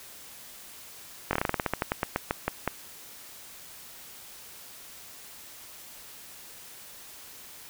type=slowing click train; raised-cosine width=0.5 ms; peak=-10 dBFS; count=18; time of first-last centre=1.31-2.677 s; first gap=21 ms; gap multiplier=1.15; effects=white hiss -47 dBFS RMS until 7.69 s